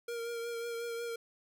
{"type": "tone with vibrato", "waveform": "square", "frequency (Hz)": 467.3, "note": "A#4", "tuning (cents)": 4, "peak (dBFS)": -37, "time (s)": [0.08, 1.16], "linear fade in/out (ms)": 5, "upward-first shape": "triangle", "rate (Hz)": 5.5, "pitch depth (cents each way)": 27, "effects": []}